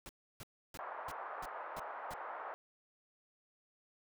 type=noise bursts; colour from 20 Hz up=pink; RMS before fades=-49 dBFS; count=7; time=0.06-2.137 s; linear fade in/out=0 ms; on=31 ms; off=310 ms
type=band-pass noise; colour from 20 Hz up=pink; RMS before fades=-45 dBFS; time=0.79-2.54 s; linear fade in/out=0 ms; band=630 to 1400 Hz; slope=24 dB/octave
effects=none